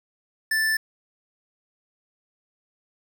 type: tone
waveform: square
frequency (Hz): 1761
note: A6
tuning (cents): +1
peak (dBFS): -21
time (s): 0.51-0.77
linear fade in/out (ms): 5
effects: 8-bit